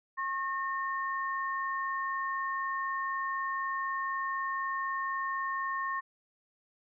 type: tone pair together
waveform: sine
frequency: 1084 / 1826 Hz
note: C#6 / A#6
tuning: -39 / -36 cents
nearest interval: major sixth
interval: 903 cents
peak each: -32 / -36 dBFS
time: 0.17-6.01 s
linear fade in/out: 20 ms
effects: none